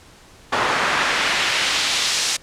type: noise with band-pass filter sweep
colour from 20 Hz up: pink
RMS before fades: -20 dBFS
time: 0.52-2.37 s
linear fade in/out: 10 ms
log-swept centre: 1100 to 5900 Hz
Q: 0.91
effects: pink hiss -47 dBFS RMS until 2.42 s + low-pass 9000 Hz 12 dB/octave